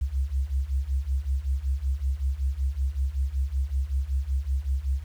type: beating tone pair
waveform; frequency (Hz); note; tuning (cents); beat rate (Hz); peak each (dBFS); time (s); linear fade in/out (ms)
sine; 64.2 / 69.5; C2 / C#2; -32 / +5; 5.3; -28 / -26; 0.01-5.04; 10
effects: 9-bit